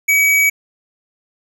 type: tone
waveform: square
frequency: 2273 Hz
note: C#7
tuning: 43 cents sharp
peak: -11 dBFS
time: 0.08-0.5 s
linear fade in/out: 10 ms
effects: none